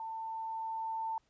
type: tone with level ramp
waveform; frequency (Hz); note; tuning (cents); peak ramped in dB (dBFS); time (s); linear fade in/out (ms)
sine; 894; A5; +27; -38 to -33; 0-1.18; 2
effects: pink hiss -74 dBFS RMS until 1.29 s + resampled to 16000 Hz